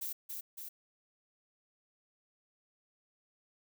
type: noise with echo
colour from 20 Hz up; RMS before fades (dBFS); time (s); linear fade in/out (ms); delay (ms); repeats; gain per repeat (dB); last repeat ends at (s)
violet; -39; 0.01-0.13; 10; 280; 2; -3; 0.69
effects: none